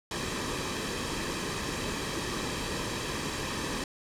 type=noise with comb filter; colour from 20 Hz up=pink; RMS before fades=-33 dBFS; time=0.11-3.84 s; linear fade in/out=2 ms; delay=1.4 ms; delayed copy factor=-0.55; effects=low-pass 8000 Hz 12 dB/octave